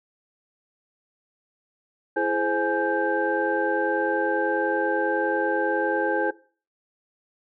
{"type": "tone cluster", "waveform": "sine", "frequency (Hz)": [333.5, 423.6, 522, 838, 1570], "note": ["E4", "G#4", "C5", "G#5", "G6"], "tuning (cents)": [20, 34, -4, 15, 2], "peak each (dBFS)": -27, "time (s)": [2.16, 6.31], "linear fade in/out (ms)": 10, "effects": ["noise-tail reverb RT60 0.4 s tail -20 dB re dry", "tanh soft clip ceiling -10 dBFS"]}